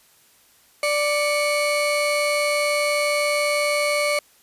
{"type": "tone pair together", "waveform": "35% pulse", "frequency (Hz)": [587.2, 2217], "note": ["D5", "C#7"], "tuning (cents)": [0, 0], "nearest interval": "octave + major seventh", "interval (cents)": 2300, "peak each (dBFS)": [-19, -22], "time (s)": [0.83, 4.19], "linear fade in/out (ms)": 2, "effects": ["white hiss -56 dBFS RMS until 4.42 s", "resampled to 32000 Hz"]}